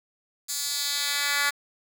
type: tone with high-pass filter sweep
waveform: 10% pulse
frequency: 286.4 Hz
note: D4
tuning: 43 cents flat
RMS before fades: -27 dBFS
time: 0.48-1.51 s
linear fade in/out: 20 ms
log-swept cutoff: 6300 to 1700 Hz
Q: 1.3
effects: 8-bit

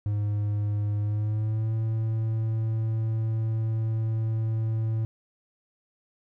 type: tone with pitch glide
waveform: triangle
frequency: 103.83 to 111.28 Hz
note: G#2 to A2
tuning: 0 to +20 cents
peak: -22 dBFS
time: 0.06-5.05 s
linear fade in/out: 0 ms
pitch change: +120 cents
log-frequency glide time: 1-1.73 s
effects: none

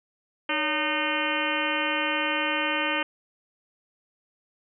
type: harmonic tone with a mistuned harmonic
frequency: 306 Hz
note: D#4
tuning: 29 cents flat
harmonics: 1 / 2 / 3 / 4 / 5 / 6 / 7 / 8 / 9 / 10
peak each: -33 / -33 / -33 / -33 / -33 / -33 / -33 / -33 / -33 / -33 dBFS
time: 0.49-3.03 s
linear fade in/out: 5 ms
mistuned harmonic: 2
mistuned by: -130 cents
effects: none

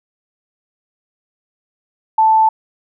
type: tone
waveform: sine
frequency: 880 Hz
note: A5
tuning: in tune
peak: -8 dBFS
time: 2.18-2.49 s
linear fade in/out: 5 ms
effects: none

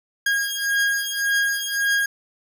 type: beating tone pair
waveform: 40% pulse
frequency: 1630 / 1631.8 Hz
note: G#6 / G#6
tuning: -33 / -31 cents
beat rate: 1.8 Hz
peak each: -22 dBFS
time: 0.26-2.06 s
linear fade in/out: 5 ms
effects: none

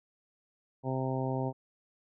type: harmonic tone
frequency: 131.2 Hz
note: C3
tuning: 5 cents sharp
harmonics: 1 / 2 / 3 / 4 / 5 / 6 / 7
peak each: -33 / -36 / -38 / -39 / -40 / -41 / -41 dBFS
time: 0.83-1.53 s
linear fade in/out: 50 ms
effects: none

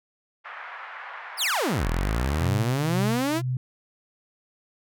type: band-pass noise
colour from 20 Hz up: white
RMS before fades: -39 dBFS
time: 0.44-2.49 s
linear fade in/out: 20 ms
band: 760 to 1900 Hz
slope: 24 dB/octave
type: exponential two-way sweep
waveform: sawtooth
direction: down then up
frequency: 5588 to 38.63 to 350 Hz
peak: -19 dBFS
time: 1.37-3.42 s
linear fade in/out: 50 ms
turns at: 1.88 s
type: tone with tremolo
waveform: sine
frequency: 127.2 Hz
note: C3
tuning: 48 cents flat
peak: -23 dBFS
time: 2.4-3.57 s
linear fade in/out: 2 ms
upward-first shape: sine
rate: 2 Hz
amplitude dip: 85%
effects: none

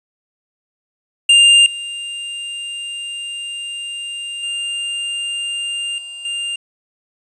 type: tone with level steps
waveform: square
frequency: 2800 Hz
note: F7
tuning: 4 cents sharp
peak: -7 / -25 / -21 / -30 / -21 dBFS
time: 1.29-6.56 s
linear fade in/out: 5 ms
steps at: 1.66 / 4.43 / 5.98 / 6.25 s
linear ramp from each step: 2 ms
effects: resampled to 22050 Hz + 8-bit

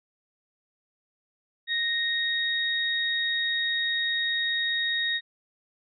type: tone pair together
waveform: sine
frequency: 1864.7 / 3745 Hz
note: A#6 / A#7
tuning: 0 / +7 cents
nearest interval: octave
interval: 1207 cents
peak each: -27 dBFS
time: 1.67-5.21 s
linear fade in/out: 50 ms
effects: none

